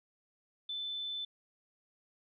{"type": "tone", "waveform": "sine", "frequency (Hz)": 3520, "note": "A7", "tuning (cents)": 0, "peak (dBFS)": -36, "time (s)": [0.69, 1.25], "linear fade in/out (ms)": 5, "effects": []}